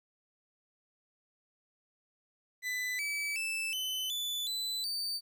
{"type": "tone with pitch steps", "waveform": "40% pulse", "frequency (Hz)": [2000, 2297, 2639, 3031, 3482, 4000, 4595], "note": ["B6", "D7", "E7", "F#7", "A7", "B7", "D8"], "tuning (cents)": [21, -39, 1, 41, -19, 21, -39], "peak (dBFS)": -32, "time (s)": [2.62, 5.21], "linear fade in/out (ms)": 50, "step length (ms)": 370, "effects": ["12-bit"]}